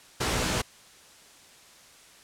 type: noise with comb filter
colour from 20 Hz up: pink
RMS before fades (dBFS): -27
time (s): 0.2-0.62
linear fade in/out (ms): 10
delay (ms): 16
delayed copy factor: +0.8
effects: white hiss -53 dBFS RMS until 2.23 s + low-pass 9000 Hz 12 dB/octave